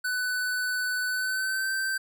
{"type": "tone with pitch glide", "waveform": "square", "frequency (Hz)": [1497, 1553.4], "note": ["F#6", "G6"], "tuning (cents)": [20, -16], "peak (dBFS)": -27, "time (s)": [0.04, 1.98], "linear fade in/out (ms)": 10, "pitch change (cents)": 64, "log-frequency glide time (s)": [1.09, 1.71], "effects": []}